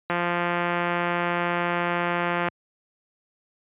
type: click train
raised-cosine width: 0.5 ms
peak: -10 dBFS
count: 416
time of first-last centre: 0.1-2.485 s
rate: 174 Hz
effects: high-pass 100 Hz 12 dB/octave + resampled to 8000 Hz